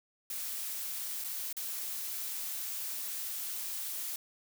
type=noise with dropouts; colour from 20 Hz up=blue; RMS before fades=-38 dBFS; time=0.3-4.16 s; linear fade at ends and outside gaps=2 ms; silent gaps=1.24-1.244 / 1.528-1.567 s; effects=none